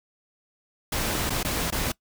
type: noise with dropouts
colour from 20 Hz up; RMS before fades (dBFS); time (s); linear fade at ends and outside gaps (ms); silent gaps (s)
pink; -27; 0.92-1.92; 5; 1.297-1.303 / 1.431-1.447 / 1.705-1.723
effects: noise-tail reverb RT60 0.1 s tail -22 dB re dry